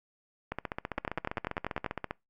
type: two click trains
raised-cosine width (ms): 0.5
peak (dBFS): -16 / -18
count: 10 / 25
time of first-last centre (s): 0.98-1.862 / 0.52-2.109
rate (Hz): 10.2 / 15.1
effects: noise-tail reverb RT60 0.2 s tail -25 dB re dry + Opus 48 kbps